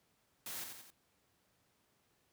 white noise with echo, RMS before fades -44 dBFS, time 0.46-0.64 s, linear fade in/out 2 ms, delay 88 ms, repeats 3, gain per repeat -5 dB, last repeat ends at 0.904 s, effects pink hiss -75 dBFS RMS until 2.32 s + high-pass 80 Hz 12 dB/octave

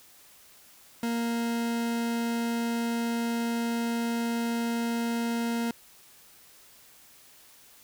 40% pulse tone, 233.1 Hz, A#3, in tune, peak -26 dBFS, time 1.03-5.71 s, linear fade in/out 2 ms, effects white hiss -55 dBFS RMS until 7.83 s

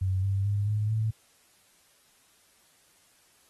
sine tone with pitch steps, 94.2 / 97.92 / 101.78 / 105.8 / 109.97 Hz, F#2 / G2 / G#2 / G#2 / A2, +32 / -1 / -34 / +33 / 0 cents, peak -24 dBFS, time 0.01-1.11 s, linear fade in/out 10 ms, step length 220 ms, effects white hiss -63 dBFS RMS until 3.49 s + AAC 32 kbps

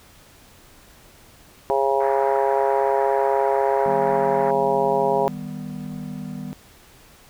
harmonic tone, 136.6 Hz, C#3, 25 cents flat, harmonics 3 / 4 / 5 / 6 / 7, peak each -22 / -23 / -24 / -25 / -25 dBFS, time 1.7-5.28 s, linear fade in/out 0 ms
pink band-pass noise, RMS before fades -35 dBFS, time 2-4.51 s, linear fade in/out 5 ms, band 670 to 2000 Hz, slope 48 dB/octave
triangle chord, Eb augmented, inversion none, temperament equal, 155.56 / 196 / 246.9 Hz, Eb3 / G3 / B3, 0 / 0 / 0 cents, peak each -32 / -31 / -32 dBFS, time 3.86-6.53 s, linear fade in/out 0 ms
effects pink hiss -50 dBFS RMS until 7.29 s

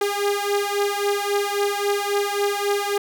sawtooth beating tone pair, 404.2 / 407.9 Hz, G#4 / G#4, -47 / -31 cents, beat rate 3.7 Hz, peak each -19 / -20 dBFS, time 0.01-2.98 s, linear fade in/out 5 ms, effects none

